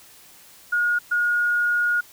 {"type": "tone bursts at uneven times", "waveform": "sine", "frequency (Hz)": 1437, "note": "F6", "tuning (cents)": 49, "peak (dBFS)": -18, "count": 2, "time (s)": [[0.72, 0.99], [1.11, 2.01]], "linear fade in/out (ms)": 10, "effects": ["white hiss -49 dBFS RMS until 2.12 s"]}